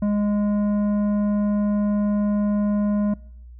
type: tone with tanh clipping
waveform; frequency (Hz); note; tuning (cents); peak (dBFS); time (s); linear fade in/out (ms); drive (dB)
triangle; 206.5; G#3; -10; -20; 0.02-3.14; 5; 14
effects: noise-tail reverb RT60 0.7 s tail -24 dB re dry + added 60 Hz sine -39 dBFS peak until 3.59 s